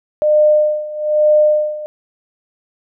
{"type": "tone with tremolo", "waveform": "sine", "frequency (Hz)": 605, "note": "D#5", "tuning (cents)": -49, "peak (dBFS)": -7, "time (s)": [0.22, 1.86], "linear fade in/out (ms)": 0, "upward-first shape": "sine", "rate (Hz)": 1.1, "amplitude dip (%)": 85, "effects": []}